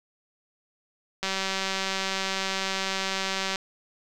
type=click train; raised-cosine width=0.2 ms; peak=-11 dBFS; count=448; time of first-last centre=1.23-3.558 s; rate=192 Hz; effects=none